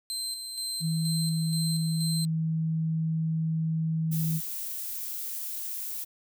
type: tone with tremolo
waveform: 25% pulse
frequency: 4114 Hz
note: C8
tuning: 30 cents flat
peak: -26 dBFS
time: 0.1-2.25 s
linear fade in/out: 0 ms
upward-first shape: square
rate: 2.1 Hz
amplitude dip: 45%
type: tone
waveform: sine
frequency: 160.7 Hz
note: E3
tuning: 44 cents flat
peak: -25 dBFS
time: 0.8-4.41 s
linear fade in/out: 50 ms
type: noise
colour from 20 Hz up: violet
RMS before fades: -35 dBFS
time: 4.11-6.05 s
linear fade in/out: 20 ms
effects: none